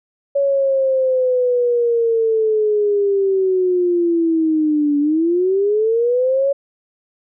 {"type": "linear two-way sweep", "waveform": "sine", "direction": "down then up", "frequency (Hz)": [562, 286.9, 562], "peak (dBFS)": -13, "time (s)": [0.35, 6.53], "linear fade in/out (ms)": 10, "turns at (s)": 4.99, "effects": []}